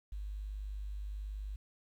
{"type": "tone with quantisation", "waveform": "sine", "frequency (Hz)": 50.6, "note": "G#1", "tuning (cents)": -44, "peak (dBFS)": -38, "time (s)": [0.12, 1.56], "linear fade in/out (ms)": 5, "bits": 11, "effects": []}